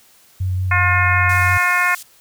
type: tone with vibrato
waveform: sine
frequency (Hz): 92.5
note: F#2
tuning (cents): 0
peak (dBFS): -17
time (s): 0.4-1.58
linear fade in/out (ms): 10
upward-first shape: square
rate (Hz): 5.5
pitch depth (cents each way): 11
type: harmonic tone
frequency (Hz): 357.2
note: F4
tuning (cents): +39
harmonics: 2 / 3 / 4 / 5 / 6 / 7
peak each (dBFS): -26 / -20 / -20 / -19 / -20 / -24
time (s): 0.71-1.95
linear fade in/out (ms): 5
type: band-pass noise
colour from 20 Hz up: pink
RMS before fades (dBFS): -35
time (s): 1.29-2.03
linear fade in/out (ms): 5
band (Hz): 5800 to 16000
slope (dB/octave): 12
effects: white hiss -51 dBFS RMS until 2.2 s